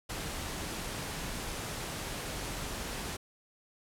pink noise, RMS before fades -38 dBFS, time 0.09-3.17 s, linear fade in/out 10 ms, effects low-pass 12000 Hz 12 dB/octave

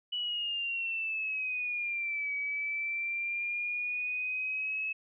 sine exponential two-way sweep, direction down then up, 2960 to 2271 to 2588 Hz, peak -31 dBFS, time 0.12-4.93 s, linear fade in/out 10 ms, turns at 2.34 s, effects none

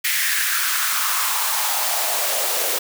white noise with high-pass filter sweep, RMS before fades -21 dBFS, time 0.04-2.79 s, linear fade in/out 10 ms, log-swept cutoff 2000 to 470 Hz, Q 3.4, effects none

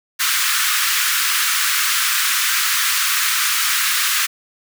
pink high-pass noise, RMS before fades -18 dBFS, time 0.19-4.27 s, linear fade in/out 20 ms, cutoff 1200 Hz, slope 48 dB/octave, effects none

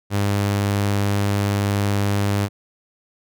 sawtooth tone, 101 Hz, G#2, 48 cents flat, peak -14 dBFS, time 0.1-2.49 s, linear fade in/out 50 ms, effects none

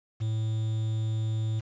triangle tone with quantisation, 110 Hz, A2, in tune, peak -24 dBFS, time 0.2-1.61 s, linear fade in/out 20 ms, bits 8, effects resampled to 16000 Hz

